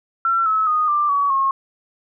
sine tone with pitch steps, 1353 / 1294.1 / 1237.8 / 1184 / 1132.5 / 1083.2 Hz, E6 / E6 / D#6 / D6 / C#6 / C#6, +45 / -32 / -9 / +14 / +37 / -40 cents, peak -15 dBFS, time 0.25-1.51 s, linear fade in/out 2 ms, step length 210 ms, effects none

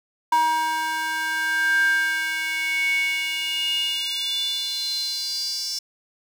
square tone with high-pass filter sweep, 317.1 Hz, D#4, 33 cents sharp, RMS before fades -24 dBFS, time 0.32-5.79 s, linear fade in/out 5 ms, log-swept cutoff 1000 to 5300 Hz, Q 8.5, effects none

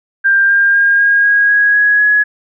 sine tone with pitch steps, 1590 / 1602.9 / 1615.9 / 1629 / 1642.3 / 1655.6 / 1669 / 1682.6 Hz, G6 / G6 / G#6 / G#6 / G#6 / G#6 / G#6 / G#6, +24 / +38 / -48 / -34 / -20 / -6 / +8 / +22 cents, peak -7 dBFS, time 0.24-2.24 s, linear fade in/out 20 ms, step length 250 ms, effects none

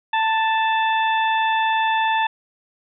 harmonic tone with a mistuned harmonic, 880 Hz, A5, in tune, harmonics 1 / 2 / 3 / 4, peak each -18 / -24 / -28 / -30 dBFS, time 0.13-2.27 s, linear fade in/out 5 ms, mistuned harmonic 1, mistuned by +17 cents, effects none

